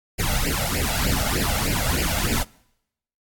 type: noise with flanger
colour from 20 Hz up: pink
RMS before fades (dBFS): -23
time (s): 0.18-2.44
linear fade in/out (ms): 20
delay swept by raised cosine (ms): 0.4 to 1.5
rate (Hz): 3.3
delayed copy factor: +1
effects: noise-tail reverb RT60 0.8 s tail -24 dB re dry + AAC 64 kbps